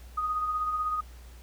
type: tone with tremolo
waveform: sine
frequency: 1244 Hz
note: D#6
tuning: 1 cent flat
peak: -25 dBFS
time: 0.17-1.01 s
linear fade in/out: 10 ms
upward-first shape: sine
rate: 16 Hz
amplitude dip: 40%
effects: added 60 Hz sine -45 dBFS peak until 1.42 s + pink hiss -56 dBFS RMS until 1.42 s